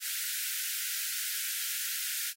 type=high-pass noise; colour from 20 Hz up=white; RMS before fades=-34 dBFS; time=0-2.34 s; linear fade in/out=50 ms; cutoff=1400 Hz; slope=96 dB/octave; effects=AAC 48 kbps